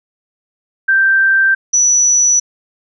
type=tone pair in turn; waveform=sine; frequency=1568 / 5920 Hz; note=G6 / F#8; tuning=0 / 0 cents; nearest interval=octave + major seventh; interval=2300 cents; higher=second; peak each=-8 dBFS; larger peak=neither; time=0.88-1.55 / 1.73-2.4 s; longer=neither; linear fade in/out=10 ms; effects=none